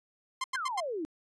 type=tone bursts; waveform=sawtooth; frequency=1046.5 Hz; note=C6; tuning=in tune; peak=-26 dBFS; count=4; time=0.41-0.804 s; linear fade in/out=5 ms; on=31 ms; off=90 ms
type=exponential sweep; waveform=sine; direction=down; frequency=1661.2 to 295.8 Hz; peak=-32 dBFS; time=0.55-1.05 s; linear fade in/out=0 ms
effects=resampled to 22050 Hz